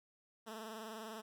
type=tone with vibrato; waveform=10% pulse; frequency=220 Hz; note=A3; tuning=in tune; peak=-37 dBFS; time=0.46-1.22 s; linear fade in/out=20 ms; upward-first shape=triangle; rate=20 Hz; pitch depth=76 cents each way; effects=none